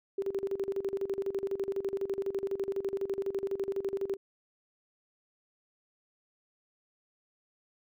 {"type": "tone with tremolo", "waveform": "sine", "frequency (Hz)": 392, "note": "G4", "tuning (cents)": 0, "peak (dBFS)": -28, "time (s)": [0.18, 4.17], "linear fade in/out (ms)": 5, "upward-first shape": "square", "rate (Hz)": 12, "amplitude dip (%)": 80, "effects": []}